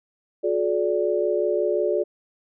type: tone cluster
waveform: sine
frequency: 361.1 / 426.7 / 582 Hz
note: F#4 / G#4 / D5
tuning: -42 / +47 / -16 cents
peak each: -24 dBFS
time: 0.43-2.04 s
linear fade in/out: 20 ms
effects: none